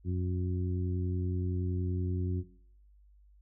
harmonic tone, 90.6 Hz, F#2, 36 cents flat, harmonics 1 / 2 / 3 / 4, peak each -30 / -36 / -40 / -42 dBFS, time 0.04-2.44 s, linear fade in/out 50 ms, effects noise-tail reverb RT60 0.6 s tail -17 dB re dry + added 50 Hz sine -57 dBFS peak until 3.41 s

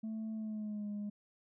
sine tone with pitch glide, 220 to 206.5 Hz, A3 to G#3, 0 to -10 cents, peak -35 dBFS, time 0.03-1.1 s, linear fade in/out 10 ms, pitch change -110 cents, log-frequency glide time 0.33-0.88 s, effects tanh soft clip ceiling -36 dBFS

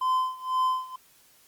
triangle tone with tremolo, 1028 Hz, C6, 31 cents flat, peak -19 dBFS, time 0.01-0.96 s, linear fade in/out 5 ms, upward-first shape sine, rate 2 Hz, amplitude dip 90%, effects white hiss -59 dBFS RMS until 1.47 s + Opus 32 kbps

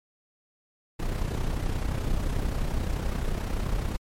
brown noise with amplitude modulation, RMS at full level -25 dBFS, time 0.99-3.97 s, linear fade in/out 10 ms, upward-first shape sine, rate 31.5 Hz, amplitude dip 55%, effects MP3 64 kbps

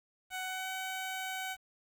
15% pulse tone with pitch glide, 746 to 755.5 Hz, F#5 to F#5, +14 to +36 cents, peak -30 dBFS, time 0.3-1.57 s, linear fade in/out 50 ms, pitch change +22 cents, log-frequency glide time 0.44-0.69 s, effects 10-bit

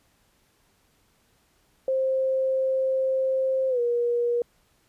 sine tone with pitch glide, 527 to 477.7 Hz, C5 to A#4, +12 to +42 cents, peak -21 dBFS, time 1.88-4.42 s, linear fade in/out 2 ms, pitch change -170 cents, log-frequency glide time 3.69-3.8 s, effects pink hiss -65 dBFS RMS until 4.88 s + resampled to 32000 Hz

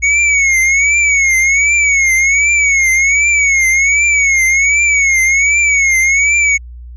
square tone with vibrato, 2217 Hz, C#7, in tune, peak -9 dBFS, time 0.02-6.58 s, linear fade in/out 20 ms, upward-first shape triangle, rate 1.3 Hz, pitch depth 120 cents each way, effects added 60 Hz sine -28 dBFS peak until 6.96 s + resampled to 22050 Hz

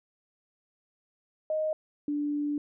sine tone pair in turn, 622.3 / 292.7 Hz, D#5 / D4, 0 / -6 cents, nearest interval octave + minor second, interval 1306 cents, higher first, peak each -26 / -27 dBFS, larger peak first, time 1.5-1.73 / 2.08-2.58 s, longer second, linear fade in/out 2 ms, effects none

